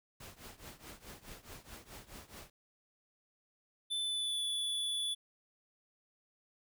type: noise with tremolo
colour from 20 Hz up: pink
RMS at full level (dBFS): -48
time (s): 0.2-2.5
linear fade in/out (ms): 5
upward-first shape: triangle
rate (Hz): 4.7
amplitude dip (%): 90
type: tone with pitch glide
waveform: square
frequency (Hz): 3520 to 3444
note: A7 to A7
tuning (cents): 0 to -38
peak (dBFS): -34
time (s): 3.9-5.15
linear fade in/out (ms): 20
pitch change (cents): -38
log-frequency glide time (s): 4-4.44
effects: none